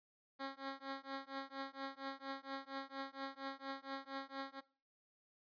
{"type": "tone with tremolo", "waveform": "10% pulse", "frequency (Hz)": 271.4, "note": "C#4", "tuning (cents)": -36, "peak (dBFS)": -32, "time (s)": [0.39, 4.61], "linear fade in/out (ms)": 20, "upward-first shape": "triangle", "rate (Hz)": 4.3, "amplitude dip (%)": 100, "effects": ["noise-tail reverb RT60 0.4 s tail -20 dB re dry", "resampled to 11025 Hz"]}